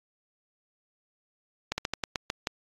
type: slowing click train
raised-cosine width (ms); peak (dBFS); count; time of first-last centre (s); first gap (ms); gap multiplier
0.2; -11; 8; 1.72-2.471; 60; 1.19
effects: AAC 32 kbps